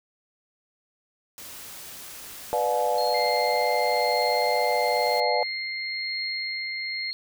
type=noise; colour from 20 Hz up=white; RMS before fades=-41 dBFS; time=1.38-5.2 s; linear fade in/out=0 ms
type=chord; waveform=sine; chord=B diminished seventh; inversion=none; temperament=just; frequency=493.9 / 592.7 / 711.2 / 853.4 Hz; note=B4 / D5 / F5 / Ab5; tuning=0 / +16 / +31 / +47 cents; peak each=-27 dBFS; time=2.53-5.43 s; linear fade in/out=0 ms
type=tone with tremolo; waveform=sine; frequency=4263 Hz; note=C8; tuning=32 cents sharp; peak=-29 dBFS; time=2.98-7.13 s; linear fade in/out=0 ms; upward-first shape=triangle; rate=1 Hz; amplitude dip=50%
type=tone; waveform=sine; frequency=2093 Hz; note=C7; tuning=in tune; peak=-30 dBFS; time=3.14-7.11 s; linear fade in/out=5 ms
effects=none